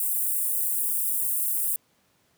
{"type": "high-pass noise", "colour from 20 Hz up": "white", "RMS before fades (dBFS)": -26, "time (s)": [0, 1.76], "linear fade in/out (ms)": 2, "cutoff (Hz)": 8600, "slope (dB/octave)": 48, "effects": ["pink hiss -66 dBFS RMS until 2.37 s", "high-pass 100 Hz 12 dB/octave"]}